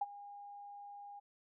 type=tone with ADSR envelope; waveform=sine; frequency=812 Hz; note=G#5; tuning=39 cents flat; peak=-30 dBFS; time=0.01-1.2 s; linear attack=7 ms; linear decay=32 ms; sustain=-18 dB; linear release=14 ms; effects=none